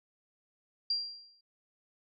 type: tone with exponential decay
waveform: sine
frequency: 4753 Hz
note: D8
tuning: 20 cents sharp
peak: -26 dBFS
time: 0.9-1.41 s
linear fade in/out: 5 ms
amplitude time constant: 110 ms
effects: none